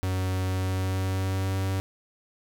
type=tone with pitch glide; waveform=45% pulse; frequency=93.4 to 95.75 Hz; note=F#2 to G2; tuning=+17 to -40 cents; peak=-25 dBFS; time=0.03-1.8 s; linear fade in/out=0 ms; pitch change=+43 cents; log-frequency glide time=0.47-1.64 s; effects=none